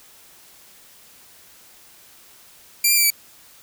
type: tone with pitch steps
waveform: 5% pulse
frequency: 2363 / 2387 / 2340 / 2303 Hz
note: D7 / D7 / D7 / D7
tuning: +10 / +28 / -7 / -34 cents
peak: -5 dBFS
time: 2.84-3.104 s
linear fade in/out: 5 ms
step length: 66 ms
effects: white hiss -49 dBFS RMS until 3.62 s